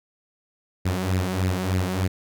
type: tone with flanger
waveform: sawtooth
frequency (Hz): 92.7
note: F#2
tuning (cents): +4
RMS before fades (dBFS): -24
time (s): 0.85-2.08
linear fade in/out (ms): 10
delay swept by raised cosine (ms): 0.42 to 5.42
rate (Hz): 3.3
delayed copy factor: +0.65
effects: none